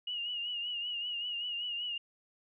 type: tone with vibrato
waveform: sine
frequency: 2876 Hz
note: F#7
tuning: 50 cents flat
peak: -34 dBFS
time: 0.07-1.98 s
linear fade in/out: 5 ms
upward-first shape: triangle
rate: 5.2 Hz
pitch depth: 64 cents each way
effects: none